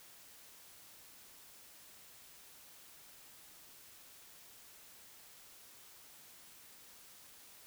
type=silence; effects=white hiss -58 dBFS RMS until 7.66 s